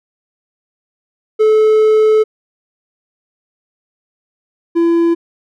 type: tone pair in turn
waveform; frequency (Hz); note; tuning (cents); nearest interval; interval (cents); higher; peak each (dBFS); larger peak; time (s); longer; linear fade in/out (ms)
triangle; 433.2 / 336.9; A4 / E4; -27 / +38; major third; 435; first; -5 / -7; first; 1.39-2.24 / 4.75-5.15; first; 20
effects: none